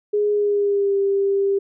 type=tone with pitch glide; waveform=sine; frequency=415.3 to 395.6 Hz; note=G#4 to G4; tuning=0 to +16 cents; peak=-16 dBFS; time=0.13-1.59 s; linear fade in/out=10 ms; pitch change=-84 cents; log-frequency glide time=0.32-0.97 s; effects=none